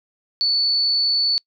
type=tone; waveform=sine; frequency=4465 Hz; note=C#8; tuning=12 cents sharp; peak=-16 dBFS; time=0.41-1.38 s; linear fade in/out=0 ms; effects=noise-tail reverb RT60 0.1 s tail -26 dB re dry